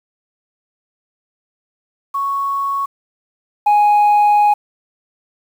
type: tone pair in turn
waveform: sine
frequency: 1108.7 / 830.6 Hz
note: C#6 / G#5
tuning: 0 / 0 cents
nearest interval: perfect fourth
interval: 500 cents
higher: first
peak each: -16 / -6 dBFS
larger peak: second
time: 2.14-2.86 / 3.66-4.54 s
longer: second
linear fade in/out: 10 ms
effects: tanh soft clip ceiling -8 dBFS + 7-bit